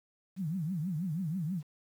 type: tone with vibrato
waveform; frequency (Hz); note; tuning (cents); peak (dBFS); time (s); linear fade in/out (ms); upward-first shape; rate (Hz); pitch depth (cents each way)
sine; 170; F3; -46; -31; 0.36-1.63; 50; triangle; 6.2; 290
effects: 10-bit